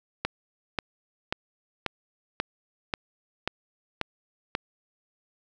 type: click train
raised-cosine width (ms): 0.3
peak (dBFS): -10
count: 9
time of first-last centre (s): 0.25-4.551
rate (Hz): 1.86
effects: none